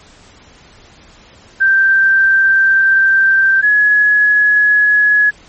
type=tone pair in turn; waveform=sine; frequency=1568 / 1686.9 Hz; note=G6 / G#6; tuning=0 / +27 cents; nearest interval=minor second; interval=127 cents; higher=second; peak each=-7 dBFS; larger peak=neither; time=1.6-3.62 / 3.62-5.31 s; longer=first; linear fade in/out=20 ms; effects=pink hiss -43 dBFS RMS until 5.48 s + MP3 32 kbps